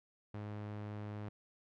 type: tone with low-pass filter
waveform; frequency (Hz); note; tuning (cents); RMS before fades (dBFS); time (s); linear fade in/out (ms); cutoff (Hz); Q
sawtooth; 104.5; G#2; +11; -44; 0.34-1.29; 5; 2500; 0.5
effects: none